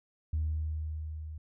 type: tone with level ramp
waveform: sine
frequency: 77.78 Hz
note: D#2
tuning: in tune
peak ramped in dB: -26 to -39 dBFS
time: 0.33-1.38 s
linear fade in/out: 5 ms
effects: tanh soft clip ceiling -24 dBFS